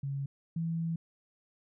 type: tone pair in turn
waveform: sine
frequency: 138.59 / 165.27 Hz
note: C#3 / E3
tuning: 0 / +5 cents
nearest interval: minor third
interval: 305 cents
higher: second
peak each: -32 / -30 dBFS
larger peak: second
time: 0.03-0.26 / 0.56-0.96 s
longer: second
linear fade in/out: 5 ms
effects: none